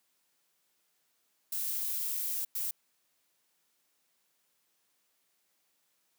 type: noise bursts at uneven times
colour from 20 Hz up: violet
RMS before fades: -34 dBFS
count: 2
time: 1.52-2.45 / 2.55-2.71 s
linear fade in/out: 5 ms
effects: white hiss -75 dBFS RMS until 6.18 s + high-pass 150 Hz 12 dB/octave